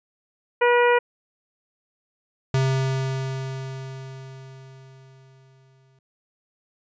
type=harmonic tone; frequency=483.5 Hz; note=B4; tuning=37 cents flat; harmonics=1 / 2 / 3 / 4 / 5 / 6; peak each=-17 / -21 / -25 / -26 / -28 / -36 dBFS; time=0.61-0.99 s; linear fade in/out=10 ms
type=tone with exponential decay; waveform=square; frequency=132.9 Hz; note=C3; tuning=27 cents sharp; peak=-18 dBFS; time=2.54-5.99 s; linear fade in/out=2 ms; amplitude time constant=750 ms
effects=resampled to 16000 Hz